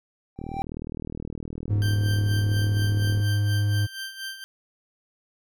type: tone with exponential growth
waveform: triangle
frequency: 784 Hz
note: G5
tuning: in tune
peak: -21 dBFS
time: 0.36-0.62 s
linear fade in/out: 0 ms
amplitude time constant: 56 ms
type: click train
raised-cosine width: 3 ms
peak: -21 dBFS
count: 112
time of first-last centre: 0.39-3.2 s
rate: 39.5 Hz
type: tone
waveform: triangle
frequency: 103.1 Hz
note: G#2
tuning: 12 cents flat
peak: -18 dBFS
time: 1.69-3.87 s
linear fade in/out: 20 ms
type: tone with tremolo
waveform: 20% pulse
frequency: 1568 Hz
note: G6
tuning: in tune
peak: -26 dBFS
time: 1.82-4.44 s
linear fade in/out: 0 ms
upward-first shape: sine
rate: 4.2 Hz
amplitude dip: 70%
effects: none